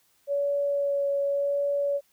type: tone with vibrato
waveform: sine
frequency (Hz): 565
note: C#5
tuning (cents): +33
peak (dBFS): -23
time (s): 0.27-2.01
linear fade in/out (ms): 50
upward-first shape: sine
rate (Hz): 0.87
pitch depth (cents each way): 11
effects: white hiss -66 dBFS RMS until 2.12 s